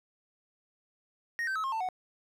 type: tone with pitch steps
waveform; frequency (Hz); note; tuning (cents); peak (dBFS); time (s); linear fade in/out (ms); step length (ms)
triangle; 1864.7 / 1550 / 1288.4 / 1071 / 890.2 / 740; A#6 / G6 / E6 / C6 / A5 / F#5; 0 / -20 / -40 / +40 / +20 / 0; -28; 1.39-1.888; 0; 83
effects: none